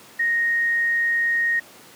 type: tone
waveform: sine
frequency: 1864.7 Hz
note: A#6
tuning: in tune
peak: -18 dBFS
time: 0.19-1.6 s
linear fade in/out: 10 ms
effects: pink hiss -46 dBFS RMS until 1.95 s + high-pass 200 Hz 12 dB/octave